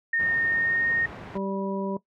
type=tone with pitch glide; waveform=sine; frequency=1836 to 1850.9 Hz; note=A#6 to A#6; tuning=-27 to -13 cents; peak=-22 dBFS; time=0.13-1.06 s; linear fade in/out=5 ms; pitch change=+14 cents; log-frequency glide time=0.47-0.85 s
type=low-pass noise; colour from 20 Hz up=pink; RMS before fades=-39 dBFS; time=0.19-1.38 s; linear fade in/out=10 ms; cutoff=1800 Hz; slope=12 dB/octave
type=harmonic tone; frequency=195.1 Hz; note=G3; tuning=8 cents flat; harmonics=1 / 2 / 3 / 5; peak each=-29 / -32 / -34 / -36 dBFS; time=1.35-1.97 s; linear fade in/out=5 ms
effects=noise-tail reverb RT60 0.1 s tail -18 dB re dry + high-pass 80 Hz 12 dB/octave